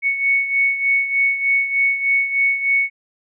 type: beating tone pair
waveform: sine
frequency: 2217 / 2220.3 Hz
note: C#7 / C#7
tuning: 0 / +2 cents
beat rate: 3.3 Hz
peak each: -16 / -22 dBFS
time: 0.02-2.9 s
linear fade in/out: 50 ms
effects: none